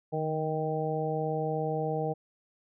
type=harmonic tone with a mistuned harmonic; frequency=156.7 Hz; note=D#3; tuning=13 cents sharp; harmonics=1 / 2 / 3 / 4 / 5; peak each=-33 / -39 / -32 / -36 / -35 dBFS; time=0.12-2.14 s; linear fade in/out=20 ms; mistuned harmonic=1; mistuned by=-30 cents; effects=none

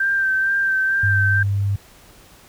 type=tone with vibrato; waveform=sine; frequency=1568 Hz; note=G6; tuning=in tune; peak=-16 dBFS; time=0-1.43 s; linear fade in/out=5 ms; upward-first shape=sine; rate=2.2 Hz; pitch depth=25 cents each way
type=tone; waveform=sine; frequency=99.9 Hz; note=G2; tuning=33 cents sharp; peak=-17 dBFS; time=1.03-1.76 s; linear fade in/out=5 ms
effects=pink hiss -48 dBFS RMS until 2.48 s

